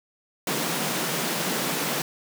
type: high-pass noise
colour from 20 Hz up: pink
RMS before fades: -27 dBFS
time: 0.47-2.02 s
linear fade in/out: 2 ms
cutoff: 140 Hz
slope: 96 dB/octave
effects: none